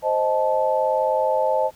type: chord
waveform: sine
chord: A diminished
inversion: first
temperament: equal with one note detuned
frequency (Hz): 523.3 / 622.3 / 872.4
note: C5 / Eb5 / A5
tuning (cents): 0 / 0 / -15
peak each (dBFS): -22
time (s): 0.02-1.71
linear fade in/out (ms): 50
effects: pink hiss -53 dBFS RMS until 1.75 s